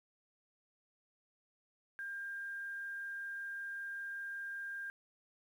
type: tone with frequency modulation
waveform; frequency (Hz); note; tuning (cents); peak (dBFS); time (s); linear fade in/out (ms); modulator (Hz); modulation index
sine; 1600; G6; +35; -40; 1.99-4.9; 0; 25.2; 0.24
effects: 11-bit